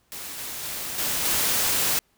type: noise with level steps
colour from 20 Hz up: white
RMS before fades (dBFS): -36 / -34 / -32 / -26 / -23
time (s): 0.12-1.99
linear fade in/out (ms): 0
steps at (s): 0.38 / 0.63 / 0.98 / 1.25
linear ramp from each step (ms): 5
effects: pink hiss -66 dBFS RMS until 2.17 s